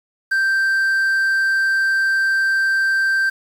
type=tone with quantisation; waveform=triangle; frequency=1568 Hz; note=G6; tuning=in tune; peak=-13 dBFS; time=0.31-3.3 s; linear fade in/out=10 ms; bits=7; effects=none